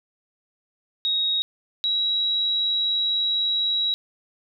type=tone pair in turn; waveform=sine; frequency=3775 / 3872 Hz; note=A#7 / B7; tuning=+21 / -35 cents; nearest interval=unison; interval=44 cents; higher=second; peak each=-20 dBFS; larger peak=neither; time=1.05-1.42 / 1.84-3.94 s; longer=second; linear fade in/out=0 ms; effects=none